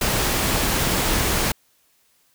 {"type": "noise", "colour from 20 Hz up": "pink", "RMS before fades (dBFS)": -21, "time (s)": [0.01, 1.52], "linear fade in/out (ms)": 5, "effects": ["white hiss -62 dBFS RMS until 2.34 s"]}